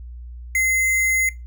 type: tone with sample-and-hold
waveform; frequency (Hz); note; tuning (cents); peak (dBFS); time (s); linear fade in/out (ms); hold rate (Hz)
sine; 2069; C7; -20; -16; 0.55-1.29; 2; 8820
effects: noise-tail reverb RT60 0.2 s tail -19 dB re dry + added 60 Hz sine -33 dBFS peak until 1.46 s